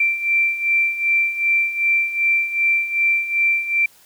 sine beating tone pair, 2349 / 2351.6 Hz, D7 / D7, 0 / +2 cents, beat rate 2.6 Hz, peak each -22 / -17 dBFS, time 0-3.86 s, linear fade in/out 5 ms, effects white hiss -51 dBFS RMS until 4.05 s

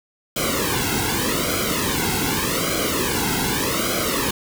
pink noise with flanger, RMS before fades -22 dBFS, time 0.36-4.31 s, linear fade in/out 5 ms, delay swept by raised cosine 1.1 to 1.7 ms, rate 0.84 Hz, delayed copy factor -0.95, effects none

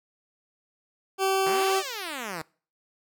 20% pulse tone, 384.9 Hz, G4, 32 cents flat, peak -17 dBFS, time 1.18-1.83 s, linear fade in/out 50 ms
5% pulse exponential two-way sweep, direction up then down, 150.8 to 676 to 150.8 Hz, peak -21 dBFS, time 1.46-2.42 s, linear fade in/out 5 ms, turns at 1.77 s
effects noise-tail reverb RT60 0.4 s tail -24 dB re dry

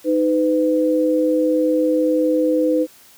sine tone pair together, 311.1 / 503.5 Hz, D#4 / B4, 0 / +33 cents, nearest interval minor sixth, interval 833 cents, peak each -17 dBFS, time 0.04-2.87 s, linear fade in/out 50 ms, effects white hiss -48 dBFS RMS until 3.17 s + high-pass 60 Hz 12 dB/octave

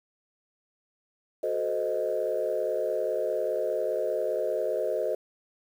sine chord, F# diminished seventh, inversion none, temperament equal with one note detuned, 370 / 440 / 517.5 / 622.3 Hz, F#4 / A4 / C5 / Eb5, 0 / 0 / -19 / 0 cents, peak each -34 / -31 / -30 / -29 dBFS, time 1.43-5.15 s, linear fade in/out 5 ms, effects tanh soft clip ceiling -17 dBFS + 9-bit

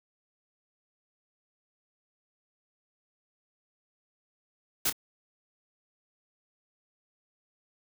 white noise with echo, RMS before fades -27 dBFS, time 4.85-4.9 s, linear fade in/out 5 ms, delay 27 ms, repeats 1, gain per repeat -10 dB, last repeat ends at 4.927 s, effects none

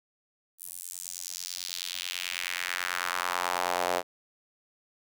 sawtooth tone with high-pass filter sweep, 89.2 Hz, F2, 37 cents sharp, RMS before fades -33 dBFS, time 0.58-4.03 s, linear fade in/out 50 ms, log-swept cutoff 11000 to 580 Hz, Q 1.9, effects none

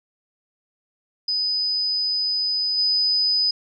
sine tone with level steps, 4997 Hz, D#8, 7 cents sharp, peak -20 / -17 dBFS, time 1.28-3.51 s, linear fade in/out 5 ms, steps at 2.77 s, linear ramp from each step 20 ms, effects none

